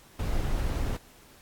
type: noise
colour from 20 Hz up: brown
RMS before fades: -28 dBFS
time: 0.19-0.97 s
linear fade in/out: 5 ms
effects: pink hiss -55 dBFS RMS until 1.41 s + AAC 64 kbps